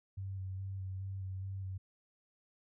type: tone with vibrato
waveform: sine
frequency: 95.6 Hz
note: G2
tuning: 43 cents flat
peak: -38 dBFS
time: 0.17-1.78 s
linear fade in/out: 10 ms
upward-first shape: square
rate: 2.4 Hz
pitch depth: 19 cents each way
effects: none